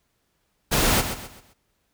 pink noise with echo, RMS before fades -20 dBFS, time 0.71-1.02 s, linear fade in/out 20 ms, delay 130 ms, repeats 4, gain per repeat -9 dB, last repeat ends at 1.54 s, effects pink hiss -71 dBFS RMS until 1.93 s

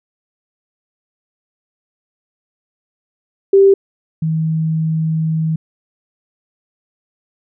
sine tone pair in turn, 392 / 159.57 Hz, G4 / D#3, 0 / +44 cents, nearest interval octave + major third, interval 1556 cents, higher first, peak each -5 / -14 dBFS, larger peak first, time 3.53-3.74 / 4.22-5.56 s, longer second, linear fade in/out 5 ms, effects none

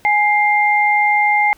sine tone pair together, 833.4 / 2100 Hz, G#5 / C7, +6 / +6 cents, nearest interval octave + major third, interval 1600 cents, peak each -14 dBFS, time 0.05-1.53 s, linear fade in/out 0 ms, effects pink hiss -51 dBFS RMS until 1.57 s

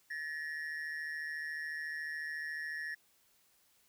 triangle ring-modulated tone, 1810 Hz, A6, 48 cents sharp, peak -33 dBFS, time 0.1-2.95 s, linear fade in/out 10 ms, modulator 77 Hz, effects white hiss -70 dBFS RMS until 3.88 s

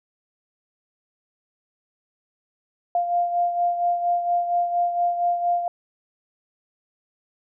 sine beating tone pair, 698.5 / 702.8 Hz, F5 / F5, 0 / +11 cents, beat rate 4.3 Hz, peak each -20 / -28 dBFS, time 2.95-5.68 s, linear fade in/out 2 ms, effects none

